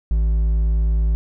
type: tone with hard clipping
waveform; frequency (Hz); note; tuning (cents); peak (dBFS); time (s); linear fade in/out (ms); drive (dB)
triangle; 54.7; A1; -9; -16; 0.11-1.15; 0; 7
effects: none